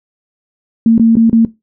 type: tone with dropouts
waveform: sine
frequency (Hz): 227.4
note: A#3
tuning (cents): -43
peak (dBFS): -4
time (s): 0.86-1.45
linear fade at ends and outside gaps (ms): 2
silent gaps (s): 0.98-0.996 / 1.155-1.168 / 1.297-1.329
effects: noise-tail reverb RT60 0.2 s tail -19 dB re dry

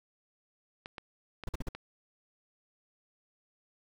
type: clicks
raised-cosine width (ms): 0.3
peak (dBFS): -25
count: 4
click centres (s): 0.859 / 0.982 / 1.437 / 1.75
type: noise bursts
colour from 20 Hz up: brown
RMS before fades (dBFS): -33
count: 4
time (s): 1.47-1.688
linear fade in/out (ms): 5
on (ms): 20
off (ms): 46
effects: none

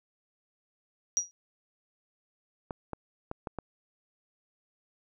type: tone with exponential decay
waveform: sine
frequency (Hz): 5760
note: F#8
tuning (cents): -47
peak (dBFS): -20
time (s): 1.17-1.31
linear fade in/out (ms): 0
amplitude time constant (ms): 29
type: clicks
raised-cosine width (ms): 1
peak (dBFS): -21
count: 5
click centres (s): 2.708 / 2.933 / 3.314 / 3.472 / 3.587
effects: none

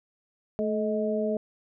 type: tone cluster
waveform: sine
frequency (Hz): 217.6 / 431.4 / 631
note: A3 / A4 / D#5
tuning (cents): -19 / -34 / +24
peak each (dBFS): -29 / -29 / -29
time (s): 0.59-1.37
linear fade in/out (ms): 0
effects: none

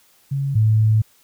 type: tone pair in turn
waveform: sine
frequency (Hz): 138.59 / 109.02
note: C#3 / A2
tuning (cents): 0 / -15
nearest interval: major third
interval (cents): 415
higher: first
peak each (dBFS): -19 / -12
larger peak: second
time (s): 0.31-0.55 / 0.55-1.02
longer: second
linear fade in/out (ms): 10
effects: white hiss -56 dBFS RMS until 1.23 s

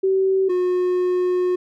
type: tone pair in turn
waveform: sine / triangle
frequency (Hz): 382.7 / 362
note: G4 / F#4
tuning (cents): -42 / -38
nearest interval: minor second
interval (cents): 96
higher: first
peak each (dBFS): -15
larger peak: neither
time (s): 0.03-0.49 / 0.49-1.56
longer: second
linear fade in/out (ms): 10
effects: none

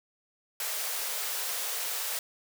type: high-pass noise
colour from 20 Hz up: white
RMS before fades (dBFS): -33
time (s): 0.6-2.19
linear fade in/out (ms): 2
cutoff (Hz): 420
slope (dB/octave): 96
effects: none

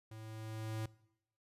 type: tone with level ramp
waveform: square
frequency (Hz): 110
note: A2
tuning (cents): 0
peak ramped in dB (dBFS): -49 to -37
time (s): 0.11-0.86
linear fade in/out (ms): 5
effects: noise-tail reverb RT60 0.8 s tail -21 dB re dry + resampled to 32000 Hz

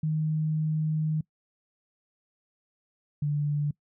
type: tone pair in turn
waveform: sine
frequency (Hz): 155.56 / 146.83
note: D#3 / D3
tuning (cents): 0 / 0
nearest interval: minor second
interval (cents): 100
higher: first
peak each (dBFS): -24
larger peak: neither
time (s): 0.03-1.21 / 3.22-3.71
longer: first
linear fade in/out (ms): 5
effects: noise-tail reverb RT60 0.1 s tail -23 dB re dry

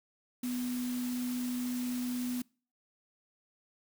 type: tone in noise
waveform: sine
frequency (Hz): 247.6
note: B3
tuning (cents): +5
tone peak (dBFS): -32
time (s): 0.43-2.42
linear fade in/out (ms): 5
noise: white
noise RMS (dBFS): -45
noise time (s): 0.43-2.42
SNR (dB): +10
effects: noise-tail reverb RT60 0.4 s tail -25 dB re dry

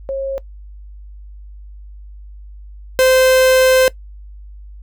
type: tone pair in turn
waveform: sine / 45% pulse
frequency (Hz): 542 / 517.9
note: C#5 / C5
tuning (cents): -39 / -18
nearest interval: minor second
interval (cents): 79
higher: first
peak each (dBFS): -18 / -9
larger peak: second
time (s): 0.09-0.38 / 2.99-3.88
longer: second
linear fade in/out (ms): 0
effects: noise-tail reverb RT60 0.1 s tail -20 dB re dry + added 50 Hz sine -33 dBFS peak until 4.82 s

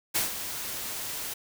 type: noise with ADSR envelope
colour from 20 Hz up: white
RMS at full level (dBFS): -25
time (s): 0.14-1.34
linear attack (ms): 19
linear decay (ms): 140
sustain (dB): -10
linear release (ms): 9
effects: none

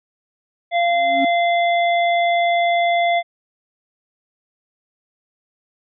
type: harmonic tone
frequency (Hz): 690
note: F5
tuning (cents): -21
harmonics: 1 / 3 / 5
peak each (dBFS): -15 / -22 / -29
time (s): 0.71-3.23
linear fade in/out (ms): 50
type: tone with exponential growth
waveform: triangle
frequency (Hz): 272.7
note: C#4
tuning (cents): -28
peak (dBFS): -15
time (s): 0.86-1.25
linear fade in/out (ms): 5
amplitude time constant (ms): 84
effects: none

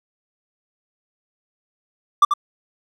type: tone with echo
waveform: triangle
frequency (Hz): 1174.7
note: D6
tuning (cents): 0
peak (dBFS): -6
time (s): 2.22-2.25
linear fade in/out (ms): 5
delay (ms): 88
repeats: 1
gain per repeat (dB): -7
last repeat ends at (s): 2.338
effects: none

